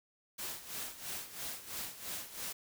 white noise with tremolo, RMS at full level -40 dBFS, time 0.38-2.53 s, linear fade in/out 10 ms, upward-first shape sine, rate 3 Hz, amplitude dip 75%, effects none

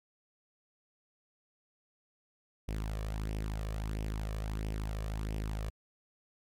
sawtooth tone with flanger, 53.1 Hz, G#1, 39 cents sharp, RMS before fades -36 dBFS, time 2.68-5.7 s, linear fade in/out 5 ms, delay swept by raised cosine 0.35 to 1.75 ms, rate 1.5 Hz, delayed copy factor +0.55, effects MP3 96 kbps

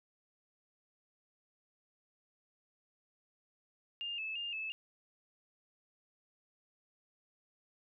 sine tone with vibrato, 2709 Hz, E7, 47 cents sharp, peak -37 dBFS, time 4.01-4.72 s, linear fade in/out 0 ms, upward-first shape square, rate 2.9 Hz, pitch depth 64 cents each way, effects none

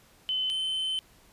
sine / triangle tone pair in turn, 3044 / 3067 Hz, F#7 / G7, +48 / -38 cents, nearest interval unison, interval 14 cents, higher second, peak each -26 dBFS, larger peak neither, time 0.29-0.5 / 0.5-0.99 s, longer second, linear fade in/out 0 ms, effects pink hiss -59 dBFS RMS until 1.32 s + resampled to 32000 Hz

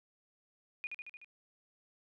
sine tone with echo, 2451 Hz, D#7, 27 cents flat, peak -36 dBFS, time 0.84-0.87 s, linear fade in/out 0 ms, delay 75 ms, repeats 5, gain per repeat -3 dB, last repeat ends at 1.245 s, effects none

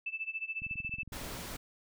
sine tone with tremolo, 2637 Hz, E7, in tune, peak -32 dBFS, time 0.06-1.03 s, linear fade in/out 5 ms, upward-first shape sine, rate 14 Hz, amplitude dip 90%
click train, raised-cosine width 5 ms, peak -35 dBFS, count 15, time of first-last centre 0.62-1.259 s, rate 21.9 Hz
pink noise, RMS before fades -42 dBFS, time 1.12-1.57 s, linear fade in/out 10 ms
effects none

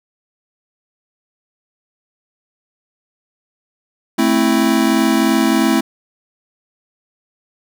square chord, A minor, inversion none, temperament equal with one note detuned, 220 / 263.1 / 329.6 Hz, A3 / C4 / E4, 0 / +10 / 0 cents, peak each -17 dBFS, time 4.18-5.81 s, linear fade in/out 10 ms, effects none

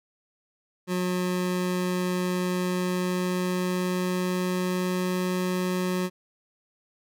25% pulse tone with pitch glide, 181.1 to 182.47 Hz, F#3 to F#3, -37 to -24 cents, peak -21 dBFS, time 0.87-6.1 s, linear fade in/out 50 ms, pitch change +13 cents, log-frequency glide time 2.56-5.24 s, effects none

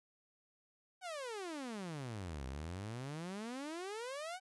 sawtooth exponential two-way sweep, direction down then up, 769 to 63.2 to 769 Hz, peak -38 dBFS, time 1.01-4.4 s, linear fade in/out 50 ms, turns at 2.46 s, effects resampled to 24000 Hz + 13-bit

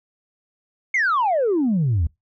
sine exponential sweep, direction down, 2217 to 73.2 Hz, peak -15 dBFS, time 0.94-2.07 s, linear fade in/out 5 ms, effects noise-tail reverb RT60 0.2 s tail -26 dB re dry + tanh soft clip ceiling -14 dBFS

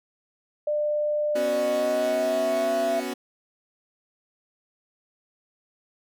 sine tone with pitch glide, 597 to 670.1 Hz, D5 to E5, +28 to +28 cents, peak -22 dBFS, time 0.67-3 s, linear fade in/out 5 ms, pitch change +200 cents, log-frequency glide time 1.5-2.73 s
sawtooth chord, B suspended second, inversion none, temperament equal, 246.9 / 277.2 / 370 Hz, B3 / C#4 / F#4, 0 / 0 / 0 cents, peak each -29 dBFS, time 1.35-3.14 s, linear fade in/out 10 ms
effects none

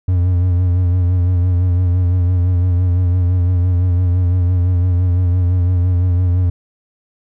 triangle tone with vibrato, 89.6 Hz, F2, 45 cents sharp, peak -9 dBFS, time 0.08-6.5 s, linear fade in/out 5 ms, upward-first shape sine, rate 5.9 Hz, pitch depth 45 cents each way, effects none

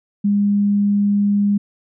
sine tone, 203.3 Hz, G#3, 37 cents flat, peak -13 dBFS, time 0.24-1.58 s, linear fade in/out 10 ms, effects none

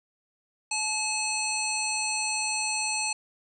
harmonic tone with a mistuned harmonic, 861 Hz, A5, 38 cents flat, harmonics 1 / 3 / 5 / 7 / 9 / 10, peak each -34 / -31 / -33 / -36 / -34 / -35 dBFS, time 0.71-3.13 s, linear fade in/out 5 ms, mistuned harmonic 9, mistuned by -24 cents, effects none

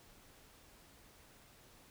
silence, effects pink hiss -62 dBFS RMS until 1.9 s

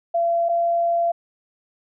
sine tone pair in turn, 680 / 683 Hz, F5 / F5, -46 / -39 cents, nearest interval unison, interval 7 cents, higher second, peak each -17 dBFS, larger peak neither, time 0.14-0.49 / 0.49-1.12 s, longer second, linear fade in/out 10 ms, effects none

